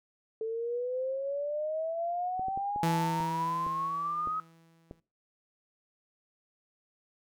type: exponential sweep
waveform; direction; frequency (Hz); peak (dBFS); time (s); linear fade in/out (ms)
sine; up; 440 to 1278; -30; 0.41-4.4; 2
type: clicks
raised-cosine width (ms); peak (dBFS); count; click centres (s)
2; -29; 8; 2.395 / 2.484 / 2.575 / 2.761 / 3.204 / 3.666 / 4.273 / 4.911
type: tone with exponential decay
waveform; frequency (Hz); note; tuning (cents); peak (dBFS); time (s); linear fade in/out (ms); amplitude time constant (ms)
sawtooth; 164.81; E3; 0; -22; 2.83-5; 2; 470
effects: noise-tail reverb RT60 0.3 s tail -19 dB re dry